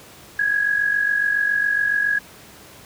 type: tone with amplitude modulation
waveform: sine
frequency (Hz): 1661.2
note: G#6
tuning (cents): 0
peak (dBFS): -14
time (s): 0.39-2.19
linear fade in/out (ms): 5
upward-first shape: sine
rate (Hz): 47.2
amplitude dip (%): 65
effects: pink hiss -44 dBFS RMS until 2.85 s + high-pass 80 Hz 12 dB/octave